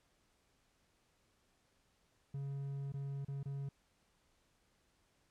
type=tone with dropouts; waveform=triangle; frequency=138.9 Hz; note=C#3; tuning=4 cents sharp; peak=-37 dBFS; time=2.34-3.69 s; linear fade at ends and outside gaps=5 ms; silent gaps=2.922-2.939 / 3.249-3.282 / 3.431-3.456 s; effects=pink hiss -75 dBFS RMS until 5.3 s + low-pass 10000 Hz 12 dB/octave